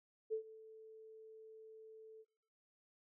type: tone with ADSR envelope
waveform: sine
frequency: 440 Hz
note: A4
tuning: in tune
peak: -34 dBFS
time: 0.3-2.25 s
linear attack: 30 ms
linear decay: 97 ms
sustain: -20 dB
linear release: 45 ms
effects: noise-tail reverb RT60 0.7 s tail -23 dB re dry